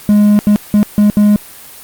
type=tone bursts at uneven times; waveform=triangle; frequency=207.7 Hz; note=G#3; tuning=in tune; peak=-3 dBFS; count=5; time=0.09-0.39 / 0.47-0.56 / 0.74-0.83 / 0.98-1.1 / 1.17-1.36 s; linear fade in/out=0 ms; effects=white hiss -34 dBFS RMS until 1.83 s + Opus 32 kbps